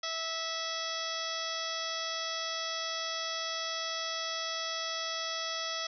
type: harmonic tone with a mistuned harmonic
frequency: 653 Hz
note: E5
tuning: 17 cents flat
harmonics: 1 / 2 / 3 / 4 / 5 / 6 / 7 / 8 / 9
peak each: -42 / -40 / -42 / -47 / -39 / -45 / -45 / -40 / -45 dBFS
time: 0.03-5.87 s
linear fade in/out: 5 ms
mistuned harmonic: 5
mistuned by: +41 cents
effects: none